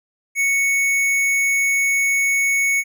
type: tone with hard clipping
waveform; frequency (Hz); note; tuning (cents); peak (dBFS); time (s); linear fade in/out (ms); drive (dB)
sine; 2217; C#7; 0; -17; 0.35-2.84; 50; 14
effects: none